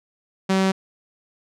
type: tone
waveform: sawtooth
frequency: 191 Hz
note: G3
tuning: 45 cents flat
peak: -13 dBFS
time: 0.49-0.72 s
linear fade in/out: 10 ms
effects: low-pass 7000 Hz 12 dB/octave